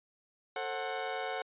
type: chord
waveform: sawtooth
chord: F# diminished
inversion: first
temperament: just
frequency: 444 / 532.8 / 740 Hz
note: A4 / C5 / F#5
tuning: +16 / +31 / 0 cents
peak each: -36 / -36 / -33 dBFS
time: 0.56-1.42 s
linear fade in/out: 2 ms
effects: resampled to 8000 Hz